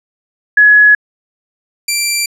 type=tone pair in turn; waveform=sine / 10% pulse; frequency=1688 / 2354 Hz; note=G#6 / D7; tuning=+28 / +3 cents; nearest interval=tritone; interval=575 cents; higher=second; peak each=-3 dBFS; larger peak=neither; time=0.57-0.95 / 1.88-2.26 s; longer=neither; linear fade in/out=5 ms; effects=low-pass 11000 Hz 12 dB/octave